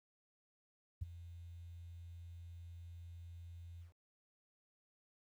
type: tone with ADSR envelope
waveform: sine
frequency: 85.6 Hz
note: F2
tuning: 34 cents flat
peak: -34 dBFS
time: 1.01-3.93 s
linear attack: 14 ms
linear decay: 15 ms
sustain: -15 dB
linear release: 120 ms
effects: 12-bit